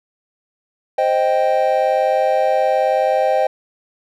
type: chord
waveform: triangle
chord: C minor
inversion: none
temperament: equal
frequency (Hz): 523.3 / 622.3 / 784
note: C5 / Eb5 / G5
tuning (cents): 0 / 0 / 0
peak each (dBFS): -16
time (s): 0.98-3.47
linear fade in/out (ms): 5
effects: none